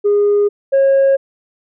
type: tone pair in turn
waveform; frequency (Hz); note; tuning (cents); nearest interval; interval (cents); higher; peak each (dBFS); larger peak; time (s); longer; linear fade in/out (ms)
sine; 410.1 / 544.6; G#4 / C#5; -22 / -31; perfect fourth; 491; second; -8 / -6; second; 0.04-0.49 / 0.72-1.17; neither; 20
effects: tanh soft clip ceiling -7 dBFS